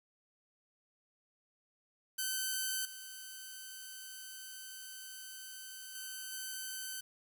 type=tone with level steps; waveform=5% pulse; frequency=1531 Hz; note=G6; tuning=41 cents flat; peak=-23 / -35 / -31 / -29 dBFS; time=2.18-7.01 s; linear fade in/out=10 ms; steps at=2.85 / 5.95 / 6.32 s; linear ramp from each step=2 ms; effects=10-bit